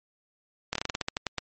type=slowing click train; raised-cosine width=0.2 ms; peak=-11 dBFS; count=12; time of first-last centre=0.73-1.383 s; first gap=24 ms; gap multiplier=1.17; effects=MP3 32 kbps